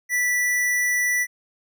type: tone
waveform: square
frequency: 1967 Hz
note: B6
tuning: 7 cents flat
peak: -20 dBFS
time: 0.09-1.27 s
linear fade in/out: 50 ms
effects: none